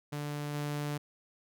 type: tone with level steps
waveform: sawtooth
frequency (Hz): 146.8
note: D3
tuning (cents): 0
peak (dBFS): -31 / -29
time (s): 0.12-0.98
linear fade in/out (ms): 10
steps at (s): 0.53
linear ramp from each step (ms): 20
effects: none